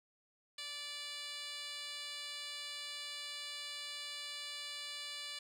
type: tone with band-pass filter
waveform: 10% pulse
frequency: 583 Hz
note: D5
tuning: 13 cents flat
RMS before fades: -45 dBFS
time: 0.58-5.39 s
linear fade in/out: 5 ms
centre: 4800 Hz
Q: 2.1
effects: none